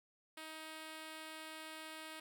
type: tone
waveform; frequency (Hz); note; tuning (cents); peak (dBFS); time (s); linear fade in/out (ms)
5% pulse; 315.4; D#4; +24; -36; 0.37-2.2; 5
effects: none